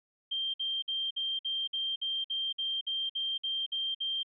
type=tone bursts; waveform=sine; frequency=3168 Hz; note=G7; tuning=18 cents sharp; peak=-30 dBFS; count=14; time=0.31-4.232 s; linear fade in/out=10 ms; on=230 ms; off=54 ms; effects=none